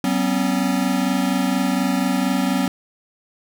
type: tone cluster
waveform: square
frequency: 190 / 248.4 / 272.6 Hz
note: F#3 / B3 / C#4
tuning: +46 / +10 / -29 cents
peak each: -23 dBFS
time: 0.04-2.68 s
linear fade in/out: 2 ms
effects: none